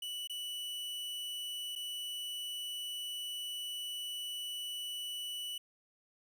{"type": "tone with dropouts", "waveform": "45% pulse", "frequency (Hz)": 2960, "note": "F#7", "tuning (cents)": 0, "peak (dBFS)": -38, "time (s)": [0.02, 5.58], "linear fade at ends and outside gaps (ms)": 5, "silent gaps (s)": [[0.274, 0.296], [1.754, 1.759]], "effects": []}